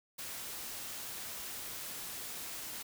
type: noise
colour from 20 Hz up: white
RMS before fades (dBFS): -43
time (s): 0.18-2.83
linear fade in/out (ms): 10
effects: none